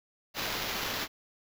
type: noise with sample-and-hold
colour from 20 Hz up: blue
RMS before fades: -34 dBFS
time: 0.34-1.08 s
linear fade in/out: 50 ms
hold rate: 8820 Hz
effects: none